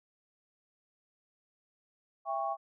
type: chord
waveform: sine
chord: C# diminished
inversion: first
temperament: just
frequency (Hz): 665.2 / 798.3 / 1108.7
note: E5 / G5 / C#6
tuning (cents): +16 / +31 / 0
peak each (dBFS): -36 / -34 / -36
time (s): 2.25-2.57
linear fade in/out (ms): 50
effects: none

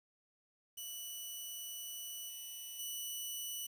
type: tone with level steps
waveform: 10% pulse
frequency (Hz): 2963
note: F#7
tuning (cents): +2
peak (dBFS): -35 / -37 / -32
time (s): 0.77-3.67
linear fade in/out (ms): 10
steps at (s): 2.29 / 2.79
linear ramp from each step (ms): 5
effects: 10-bit

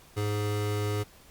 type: tone pair together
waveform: square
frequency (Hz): 104.21 / 417.2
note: G#2 / G#4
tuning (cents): +6 / +8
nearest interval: 2 octaves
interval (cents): 2402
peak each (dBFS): -29 / -34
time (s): 0.16-1.04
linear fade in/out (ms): 20
effects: pink hiss -55 dBFS RMS until 1.3 s + Opus 48 kbps

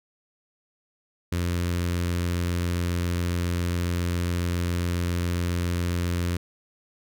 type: tone with notch filter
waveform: sawtooth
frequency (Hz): 87.31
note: F2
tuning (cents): 0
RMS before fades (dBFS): -26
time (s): 1.32-6.37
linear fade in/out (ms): 5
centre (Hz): 760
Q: 1.2
effects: none

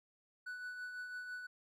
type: tone with tremolo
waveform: triangle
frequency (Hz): 1485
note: F#6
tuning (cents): +6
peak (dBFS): -39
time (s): 0.46-1.47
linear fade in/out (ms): 10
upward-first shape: triangle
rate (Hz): 6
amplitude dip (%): 45
effects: none

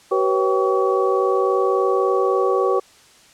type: tone cluster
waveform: sine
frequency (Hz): 381.1 / 484.7 / 545 / 778 / 1132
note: G4 / B4 / C#5 / G5 / C#6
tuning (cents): -49 / -32 / -29 / -13 / +36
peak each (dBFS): -19 / -21 / -24 / -27 / -23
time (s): 0.11-2.8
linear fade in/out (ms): 10
effects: white hiss -50 dBFS RMS until 3.33 s + low-pass 8000 Hz 12 dB/octave

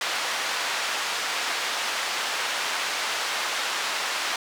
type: band-pass noise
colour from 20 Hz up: pink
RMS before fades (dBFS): -28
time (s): 0.01-4.36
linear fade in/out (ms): 2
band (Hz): 940 to 5700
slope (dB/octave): 12
effects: none

